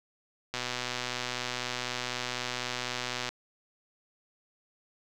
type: click train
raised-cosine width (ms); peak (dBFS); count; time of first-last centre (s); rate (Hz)
0.2; -15; 342; 0.54-3.29; 124
effects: none